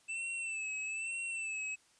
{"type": "tone with vibrato", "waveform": "square", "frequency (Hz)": 2644, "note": "E7", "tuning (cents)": 5, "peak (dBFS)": -37, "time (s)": [0.08, 1.76], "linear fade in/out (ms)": 20, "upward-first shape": "sine", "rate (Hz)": 1.1, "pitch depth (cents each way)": 55, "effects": ["white hiss -67 dBFS RMS until 1.99 s", "resampled to 22050 Hz"]}